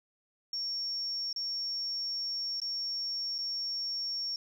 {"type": "tone with dropouts", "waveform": "sine", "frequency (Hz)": 5500, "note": "F8", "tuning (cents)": -27, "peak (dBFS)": -32, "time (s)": [0.53, 4.36], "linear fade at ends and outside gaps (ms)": 2, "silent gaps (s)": [[1.329, 1.361], [2.601, 2.617], [3.382, 3.386]], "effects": ["10-bit"]}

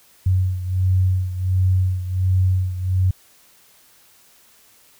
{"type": "beating tone pair", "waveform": "sine", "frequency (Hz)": [92.5, 93.9], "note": ["F#2", "F#2"], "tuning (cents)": [0, 26], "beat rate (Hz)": 1.4, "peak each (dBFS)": [-17, -22], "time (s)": [0.26, 3.11], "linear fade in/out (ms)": 5, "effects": ["white hiss -53 dBFS RMS until 4.99 s"]}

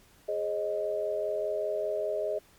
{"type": "tone cluster", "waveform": "sine", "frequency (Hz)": [416, 537, 622], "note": ["G#4", "C5", "D#5"], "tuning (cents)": [3, 45, -1], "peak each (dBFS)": [-33, -36, -30], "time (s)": [0.28, 2.39], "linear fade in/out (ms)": 10, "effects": ["pink hiss -60 dBFS RMS until 2.58 s", "MP3 96 kbps"]}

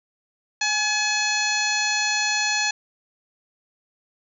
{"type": "harmonic tone with a mistuned harmonic", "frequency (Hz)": 850, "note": "G#5", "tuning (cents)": 40, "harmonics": [1, 2, 3, 4, 5, 6, 7, 8], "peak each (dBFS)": [-29, -26, -26, -33, -27, -38, -29, -32], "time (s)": [0.61, 2.71], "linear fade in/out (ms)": 5, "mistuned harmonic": 1, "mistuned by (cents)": -33, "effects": []}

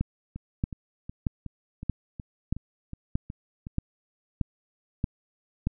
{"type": "two click trains", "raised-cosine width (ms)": 5, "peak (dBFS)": [-24, -13], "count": [10, 10], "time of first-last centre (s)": [[0.36, 3.669], [0.01, 5.67]], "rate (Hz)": [2.72, 1.59], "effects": []}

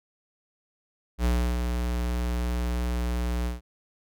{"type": "tone with ADSR envelope", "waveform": "square", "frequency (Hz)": 60.2, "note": "B1", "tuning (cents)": -44, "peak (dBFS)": -21, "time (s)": [1.18, 3.61], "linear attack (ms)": 68, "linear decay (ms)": 320, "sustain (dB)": -5, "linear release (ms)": 150, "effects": []}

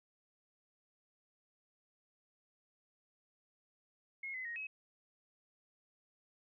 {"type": "tone with pitch steps", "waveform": "sine", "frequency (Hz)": [2161, 2033, 1874, 2560], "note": ["C#7", "B6", "A#6", "D#7"], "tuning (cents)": [-45, 50, 9, 49], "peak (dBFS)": -40, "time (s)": [4.23, 4.67], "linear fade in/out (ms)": 5, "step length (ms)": 110, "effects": []}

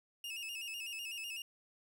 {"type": "tone with vibrato", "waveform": "40% pulse", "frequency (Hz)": 2715, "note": "F7", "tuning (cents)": -50, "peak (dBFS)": -40, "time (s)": [0.24, 1.42], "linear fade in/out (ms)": 2, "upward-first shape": "square", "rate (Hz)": 8, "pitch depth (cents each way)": 71, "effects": []}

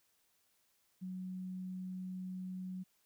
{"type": "tone", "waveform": "sine", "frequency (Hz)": 185, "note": "F#3", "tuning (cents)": 0, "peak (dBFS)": -40, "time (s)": [1.01, 2.84], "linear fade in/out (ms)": 20, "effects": ["white hiss -75 dBFS RMS until 3.05 s"]}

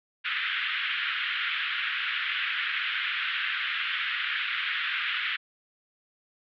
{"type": "band-pass noise", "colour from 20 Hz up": "pink", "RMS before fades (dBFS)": -30, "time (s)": [0.24, 5.37], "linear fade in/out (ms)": 20, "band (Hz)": [1400, 3400], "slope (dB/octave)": 48, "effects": []}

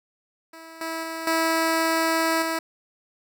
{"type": "tone with level steps", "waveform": "10% pulse", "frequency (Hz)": 325.7, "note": "E4", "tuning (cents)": -21, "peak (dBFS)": [-33, -20, -22, -12, -16], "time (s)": [0.53, 2.59], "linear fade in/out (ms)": 5, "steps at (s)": [0.81, 1.03, 1.27, 2.42], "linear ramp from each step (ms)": 2, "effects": []}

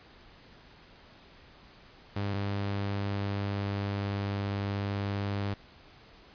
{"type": "tone pair in turn", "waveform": "sawtooth", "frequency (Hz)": [100.6, 100.24], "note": ["G2", "G2"], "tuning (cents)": [45, 39], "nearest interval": "unison", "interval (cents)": 6, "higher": "first", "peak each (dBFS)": -26, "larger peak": "neither", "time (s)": [[2.16, 2.34], [2.34, 5.54]], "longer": "second", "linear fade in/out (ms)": 5, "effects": ["pink hiss -55 dBFS RMS until 6.34 s", "resampled to 11025 Hz"]}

